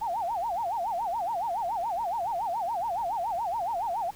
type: tone with vibrato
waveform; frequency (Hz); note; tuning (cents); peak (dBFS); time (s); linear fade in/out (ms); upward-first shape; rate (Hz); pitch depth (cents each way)
sine; 800; G5; +35; -27; 0.01-4.11; 10; sine; 7.1; 290
effects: pink hiss -52 dBFS RMS until 4.15 s